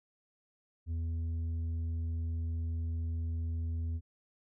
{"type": "tone with tanh clipping", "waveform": "sine", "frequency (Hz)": 82.41, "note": "E2", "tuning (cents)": 0, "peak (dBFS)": -33, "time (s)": [0.86, 4.01], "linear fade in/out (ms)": 50, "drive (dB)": 5, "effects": []}